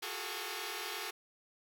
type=tone cluster; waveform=5% pulse; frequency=348.8 / 366.5 / 411.9 / 448.8 / 1130 Hz; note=F4 / F#4 / G#4 / A4 / C#6; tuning=-2 / -16 / -14 / +34 / +33 cents; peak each=-39 / -33 / -32 / -32 / -36 dBFS; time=0.02-1.11 s; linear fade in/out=10 ms; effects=none